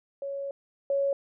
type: tone pair in turn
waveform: sine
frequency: 556 / 556 Hz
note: C#5 / C#5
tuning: +5 / +5 cents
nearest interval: unison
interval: 0 cents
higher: neither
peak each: -31 / -23 dBFS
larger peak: second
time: 0.22-0.51 / 0.9-1.13 s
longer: first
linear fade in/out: 2 ms
effects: none